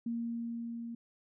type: tone with level ramp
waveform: sine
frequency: 233.1 Hz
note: A#3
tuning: in tune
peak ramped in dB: -32 to -39 dBFS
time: 0.06-0.95 s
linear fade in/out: 5 ms
effects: none